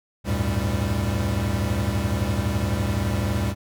square tone cluster, 74 / 91.6 / 103.2 / 115.3 / 198.2 Hz, D2 / F#2 / G#2 / A#2 / G3, +14 / -17 / -10 / -19 / +19 cents, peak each -29 dBFS, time 0.24-3.55 s, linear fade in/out 50 ms, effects none

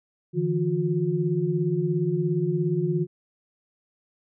sine tone cluster, 150.3 / 167.4 / 359 Hz, D3 / E3 / F4, +40 / +27 / +48 cents, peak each -26 dBFS, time 0.33-3.07 s, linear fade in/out 50 ms, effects none

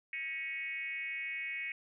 sine tone with frequency modulation, 2217 Hz, C#7, in tune, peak -36 dBFS, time 0.13-1.72 s, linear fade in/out 2 ms, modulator 299 Hz, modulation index 1, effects none

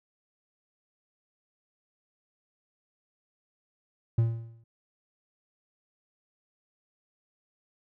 triangle tone with exponential decay, 114.8 Hz, A#2, 26 cents flat, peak -16 dBFS, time 4.18-4.64 s, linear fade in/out 5 ms, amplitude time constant 100 ms, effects none

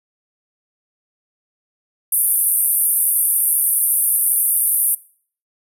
pink band-pass noise, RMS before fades -17 dBFS, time 2.12-4.95 s, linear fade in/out 5 ms, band 9200 to 14000 Hz, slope 96 dB/octave, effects noise-tail reverb RT60 0.5 s tail -21 dB re dry

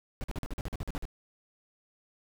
brown noise bursts, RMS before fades -34 dBFS, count 12, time 0.21-1.053 s, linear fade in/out 0 ms, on 29 ms, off 45 ms, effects none

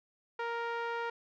5% pulse tone with low-pass filter, 467.1 Hz, A#4, 3 cents sharp, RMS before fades -36 dBFS, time 0.39-1.1 s, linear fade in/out 5 ms, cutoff 1200 Hz, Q 1, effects none

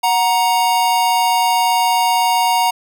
square tone pair together, 738 / 938.1 Hz, F#5 / A#5, -5 / +11 cents, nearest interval major third, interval 416 cents, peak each -18 / -15 dBFS, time 0.03-2.71 s, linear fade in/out 10 ms, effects none

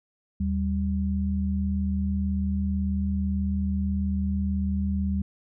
sine tone pair together, 77.78 / 196 Hz, D#2 / G3, 0 / 0 cents, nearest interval octave + major third, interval 1600 cents, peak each -26 / -26 dBFS, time 0.4-5.22 s, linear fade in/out 5 ms, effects none

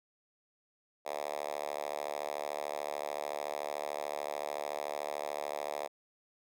5% pulse tone with high-pass filter, 73.6 Hz, D2, 4 cents sharp, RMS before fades -38 dBFS, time 1.05-5.88 s, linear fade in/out 20 ms, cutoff 610 Hz, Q 2.6, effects none

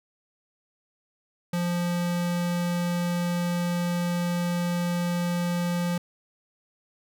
square tone, 174.61 Hz, F3, in tune, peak -25 dBFS, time 1.53-5.98 s, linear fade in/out 5 ms, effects none

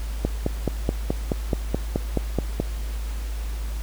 click train, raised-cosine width 2 ms, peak -8 dBFS, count 12, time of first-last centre 0.25-2.6 s, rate 4.68 Hz, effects added 53 Hz sine -26 dBFS peak until 3.82 s + pink hiss -42 dBFS RMS until 3.82 s

